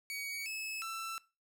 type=tone with pitch steps; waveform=sawtooth; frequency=2251 / 2593 / 1334 Hz; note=C#7 / E7 / E6; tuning=+26 / -29 / +20 cents; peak=-35 dBFS; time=0.1-1.18 s; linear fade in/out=0 ms; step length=360 ms; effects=noise-tail reverb RT60 0.3 s tail -21 dB re dry